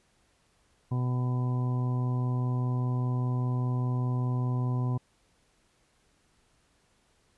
harmonic tone, 125 Hz, B2, 21 cents sharp, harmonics 1 / 2 / 3 / 4 / 5 / 6 / 7 / 8, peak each -26 / -36 / -43 / -49 / -50 / -47 / -53 / -43 dBFS, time 0.91-4.98 s, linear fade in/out 10 ms, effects pink hiss -68 dBFS RMS until 7.37 s + resampled to 24000 Hz

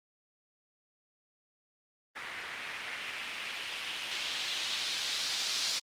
blue noise with low-pass filter sweep, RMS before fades -36 dBFS, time 2.15-5.8 s, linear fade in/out 20 ms, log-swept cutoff 1900 to 4700 Hz, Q 1.9, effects Opus 32 kbps

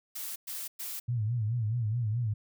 blue noise bursts, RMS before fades -38 dBFS, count 3, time 0.15-1 s, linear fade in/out 10 ms, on 210 ms, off 110 ms
sine tone with vibrato, 113.6 Hz, A#2, 44 cents flat, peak -27 dBFS, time 1.08-2.34 s, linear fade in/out 10 ms, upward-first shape sine, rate 4.7 Hz, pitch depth 140 cents each way
effects none

